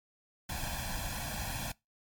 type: noise with comb filter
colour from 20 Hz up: pink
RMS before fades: -37 dBFS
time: 0.49-1.72 s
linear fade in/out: 5 ms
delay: 1.2 ms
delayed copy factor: +0.9
effects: noise-tail reverb RT60 0.2 s tail -23 dB re dry + MP3 96 kbps